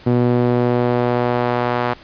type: tone with band-pass filter sweep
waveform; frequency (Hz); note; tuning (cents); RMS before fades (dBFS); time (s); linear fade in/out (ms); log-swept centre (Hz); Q
sawtooth; 122; B2; -21; -17; 0.06-1.94; 10; 290 to 1000; 0.97
effects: pink hiss -43 dBFS RMS until 2.03 s + resampled to 11025 Hz